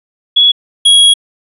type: tone pair in turn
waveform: sine / square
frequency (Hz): 3368 / 3316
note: G#7 / G#7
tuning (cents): +24 / -3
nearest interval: unison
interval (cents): 27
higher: first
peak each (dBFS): -4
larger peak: neither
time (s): 0.36-0.52 / 0.85-1.14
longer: second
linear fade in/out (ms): 10
effects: resampled to 32000 Hz